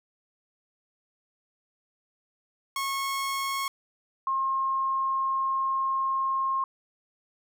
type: tone pair in turn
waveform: sawtooth / sine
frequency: 1093 / 1069.9 Hz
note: C#6 / C6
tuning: -25 / +38 cents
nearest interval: unison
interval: 37 cents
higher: first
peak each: -24 dBFS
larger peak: neither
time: 2.76-3.68 / 4.27-6.64 s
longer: second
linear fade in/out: 2 ms
effects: none